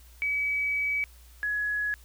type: tone pair in turn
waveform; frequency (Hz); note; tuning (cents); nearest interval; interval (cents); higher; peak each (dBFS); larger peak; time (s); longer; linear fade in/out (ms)
sine; 2281 / 1682.9; C#7 / G#6; +49 / +22; perfect fourth; 527; first; -25 / -26; first; 0.22-1.04 / 1.43-1.94; first; 0
effects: added 60 Hz sine -50 dBFS peak until 2.04 s + white hiss -58 dBFS RMS until 2.04 s